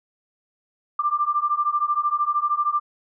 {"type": "beating tone pair", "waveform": "sine", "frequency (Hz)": [1179, 1192], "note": ["D6", "D6"], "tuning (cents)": [6, 25], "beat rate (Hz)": 13, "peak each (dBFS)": [-23, -22], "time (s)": [0.99, 2.8], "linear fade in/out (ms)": 5, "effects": []}